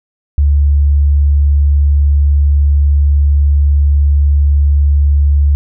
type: tone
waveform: sine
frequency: 71.8 Hz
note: D2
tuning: 39 cents flat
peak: -6 dBFS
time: 0.38-5.55 s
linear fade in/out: 0 ms
effects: none